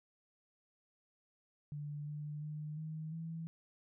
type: tone with pitch steps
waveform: sine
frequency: 147.1 / 149 / 151.5 / 156.9 / 163.5 Hz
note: D3 / D3 / D#3 / D#3 / E3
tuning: +3 / +25 / -46 / +15 / -14 cents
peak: -40 dBFS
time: 1.72-3.47 s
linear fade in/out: 0 ms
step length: 350 ms
effects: none